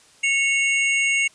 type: tone pair together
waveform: square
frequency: 2202 / 2773 Hz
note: C#7 / F7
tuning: -12 / -13 cents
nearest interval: major third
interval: 399 cents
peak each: -20 / -23 dBFS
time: 0.23-1.28 s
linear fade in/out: 10 ms
effects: white hiss -53 dBFS RMS until 1.34 s + resampled to 22050 Hz